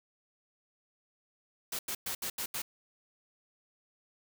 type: noise bursts at uneven times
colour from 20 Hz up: white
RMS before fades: -36 dBFS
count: 6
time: 1.72-1.79 / 1.88-1.95 / 2.06-2.15 / 2.22-2.3 / 2.38-2.46 / 2.54-2.62 s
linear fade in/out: 5 ms
effects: none